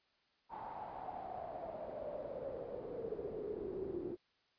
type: noise with band-pass filter sweep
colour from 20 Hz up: brown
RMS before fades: -44 dBFS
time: 0.49-4.17 s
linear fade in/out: 50 ms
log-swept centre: 900 to 350 Hz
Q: 8.8
effects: white hiss -75 dBFS RMS until 4.58 s + resampled to 11025 Hz